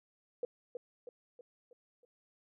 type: tone with echo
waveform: sine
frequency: 487.4 Hz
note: B4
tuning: 23 cents flat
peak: -32 dBFS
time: 0.43-0.45 s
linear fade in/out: 2 ms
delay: 320 ms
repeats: 5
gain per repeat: -6 dB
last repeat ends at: 2.05 s
effects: none